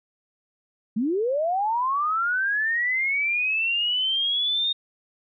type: linear sweep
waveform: sine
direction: up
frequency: 200.1 to 3700 Hz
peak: -21 dBFS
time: 0.96-4.73 s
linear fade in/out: 10 ms
effects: none